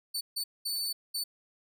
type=tone bursts at uneven times; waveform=sawtooth; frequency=4506 Hz; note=C#8; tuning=28 cents sharp; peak=-28 dBFS; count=4; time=0.14-0.21 / 0.36-0.44 / 0.65-0.93 / 1.14-1.24 s; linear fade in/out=10 ms; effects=none